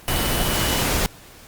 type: tone in noise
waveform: sine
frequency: 2960 Hz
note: F#7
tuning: in tune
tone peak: -30 dBFS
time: 0.08-0.82 s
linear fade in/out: 0 ms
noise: pink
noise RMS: -21 dBFS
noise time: 0.08-1.06 s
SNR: -12 dB
effects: pink hiss -45 dBFS RMS until 1.47 s + Opus 48 kbps